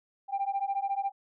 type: beating tone pair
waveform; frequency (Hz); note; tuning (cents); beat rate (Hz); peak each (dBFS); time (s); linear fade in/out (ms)
sine; 784 / 798; G5 / G5; 0 / +31; 14; -30; 0.28-1.12; 50
effects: tanh soft clip ceiling -23 dBFS